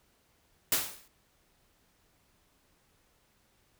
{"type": "noise with exponential decay", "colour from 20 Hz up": "white", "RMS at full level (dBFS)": -24, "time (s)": [0.72, 1.08], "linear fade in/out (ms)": 2, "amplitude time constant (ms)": 77, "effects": ["pink hiss -69 dBFS RMS until 3.79 s"]}